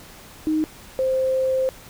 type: tone pair in turn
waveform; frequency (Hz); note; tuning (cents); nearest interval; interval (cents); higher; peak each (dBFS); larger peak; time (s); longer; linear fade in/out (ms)
sine; 311.1 / 523.2; D#4 / C5; 0 / 0; major sixth; 900; second; -18; neither; 0.47-0.64 / 0.99-1.69; second; 0
effects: pink hiss -44 dBFS RMS until 1.89 s